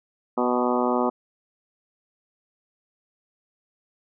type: harmonic tone with a mistuned harmonic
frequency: 123.47 Hz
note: B2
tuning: in tune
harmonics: 2 / 3 / 4 / 5 / 6 / 7 / 8 / 9 / 10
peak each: -25 / -27 / -28 / -29 / -30 / -30 / -31 / -32 / -32 dBFS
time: 0.37-1.1 s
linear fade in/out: 10 ms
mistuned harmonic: 6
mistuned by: +15 cents
effects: none